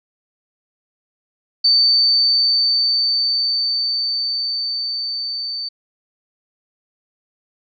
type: tone with level ramp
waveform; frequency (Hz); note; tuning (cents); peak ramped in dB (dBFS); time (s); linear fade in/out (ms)
sine; 4561; C#8; +49; -10 to -23; 1.64-5.69; 10
effects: none